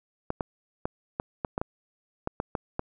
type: clicks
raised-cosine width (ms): 1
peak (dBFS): -14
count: 11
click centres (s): 0.304 / 0.408 / 0.855 / 1.199 / 1.448 / 1.579 / 1.615 / 2.274 / 2.401 / 2.552 / 2.794
effects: none

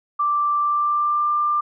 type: tone with pitch glide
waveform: sine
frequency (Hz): 1174.7 to 1190.4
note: D6 to D6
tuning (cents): 0 to +23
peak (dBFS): -17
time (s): 0.19-1.61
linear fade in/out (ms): 10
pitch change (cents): +23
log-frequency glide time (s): 0.59-1.3
effects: none

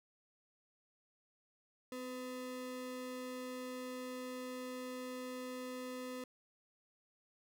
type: ring-modulated tone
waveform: square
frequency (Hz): 380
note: F#4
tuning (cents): +46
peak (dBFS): -40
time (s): 1.92-6.24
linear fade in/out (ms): 2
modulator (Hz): 124
effects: none

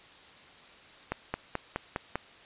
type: accelerating click train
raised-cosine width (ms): 0.5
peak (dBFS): -15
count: 6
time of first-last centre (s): 1.12-2.156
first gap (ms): 220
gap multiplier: 0.97
effects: white hiss -53 dBFS RMS until 2.45 s + resampled to 8000 Hz

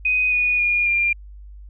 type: tone with pitch steps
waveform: sine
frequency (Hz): 2500 / 2464 / 2429 / 2394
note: D#7 / D#7 / D#7 / D7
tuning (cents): +8 / -17 / -42 / +33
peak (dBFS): -16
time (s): 0.05-1.13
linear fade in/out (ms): 5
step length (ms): 270
effects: added 50 Hz sine -37 dBFS peak until 1.69 s

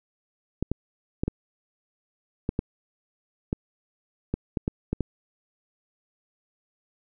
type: clicks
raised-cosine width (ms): 3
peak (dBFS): -12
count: 12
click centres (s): 0.626 / 0.716 / 1.235 / 1.28 / 2.491 / 2.591 / 3.529 / 4.34 / 4.572 / 4.679 / 4.93 / 5.007
effects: none

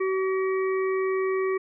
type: harmonic tone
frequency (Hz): 379.8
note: F#4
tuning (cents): +45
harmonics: 1 / 3 / 5 / 6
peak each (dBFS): -23 / -33 / -37 / -39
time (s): 0-1.58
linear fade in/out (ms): 10
effects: none

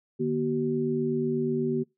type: tone cluster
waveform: sine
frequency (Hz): 150.9 / 239.2 / 379.4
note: D3 / A#3 / F#4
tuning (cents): +47 / +45 / +43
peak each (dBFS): -32 / -28 / -27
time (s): 0.19-1.84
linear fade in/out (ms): 20
effects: noise-tail reverb RT60 0.2 s tail -24 dB re dry

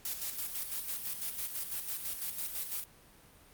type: noise with tremolo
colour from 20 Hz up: blue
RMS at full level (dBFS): -36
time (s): 0.05-2.84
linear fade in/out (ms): 2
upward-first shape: square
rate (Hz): 6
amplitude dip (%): 50
effects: pink hiss -59 dBFS RMS until 3.53 s + Opus 48 kbps

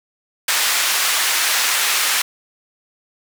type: band-pass noise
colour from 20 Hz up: pink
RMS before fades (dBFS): -18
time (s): 0.48-2.22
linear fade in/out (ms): 5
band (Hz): 1400 to 15000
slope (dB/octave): 12
effects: none

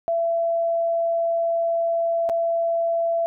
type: tone with dropouts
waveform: sine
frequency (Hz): 671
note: E5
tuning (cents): +31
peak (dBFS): -19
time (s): 0.08-3.26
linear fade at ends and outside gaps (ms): 0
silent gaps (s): 2.291-2.297
effects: none

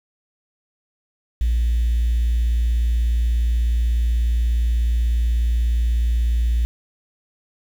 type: tone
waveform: triangle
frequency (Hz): 58.27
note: A#1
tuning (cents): 0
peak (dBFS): -12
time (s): 1.41-6.65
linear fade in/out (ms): 0
effects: tanh soft clip ceiling -13 dBFS + 7-bit

